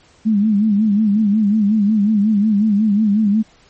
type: tone with vibrato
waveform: sine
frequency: 210 Hz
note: G#3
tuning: 19 cents sharp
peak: -11 dBFS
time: 0.25-3.43 s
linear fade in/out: 20 ms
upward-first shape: sine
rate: 5.5 Hz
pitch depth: 95 cents each way
effects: pink hiss -51 dBFS RMS until 3.69 s + MP3 32 kbps